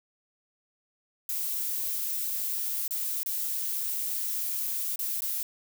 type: noise with dropouts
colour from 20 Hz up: violet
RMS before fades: -31 dBFS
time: 1.29-5.43 s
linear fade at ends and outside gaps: 2 ms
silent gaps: 2.879-2.908 / 3.232-3.26 / 4.959-4.991 / 5.206-5.22 s
effects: none